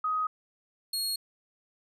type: tone pair in turn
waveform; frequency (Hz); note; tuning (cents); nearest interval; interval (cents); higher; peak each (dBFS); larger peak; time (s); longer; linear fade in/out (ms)
sine / sawtooth; 1256 / 4301; D#6 / C8; +16 / +47; octave + major sixth; 2131; second; -26 / -26; neither; 0.04-0.27 / 0.93-1.16; neither; 5
effects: resampled to 32000 Hz